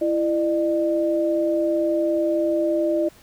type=tone pair together; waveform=sine; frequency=334.2 / 603 Hz; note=E4 / D5; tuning=+24 / +46 cents; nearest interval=minor seventh; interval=1022 cents; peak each=-21 dBFS; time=0.01-3.09 s; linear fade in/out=10 ms; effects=pink hiss -51 dBFS RMS until 3.22 s